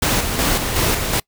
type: noise with tremolo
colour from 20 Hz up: pink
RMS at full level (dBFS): -17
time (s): 0.02-1.2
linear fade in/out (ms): 5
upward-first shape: square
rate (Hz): 2.7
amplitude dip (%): 45
effects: noise-tail reverb RT60 0.1 s tail -26 dB re dry